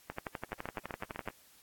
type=two click trains; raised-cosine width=0.5 ms; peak=-23 / -22 dBFS; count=7 / 15; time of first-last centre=0.53-1.286 / 0.1-1.276 s; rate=7.94 / 11.9 Hz; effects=white hiss -62 dBFS RMS until 1.62 s + AAC 64 kbps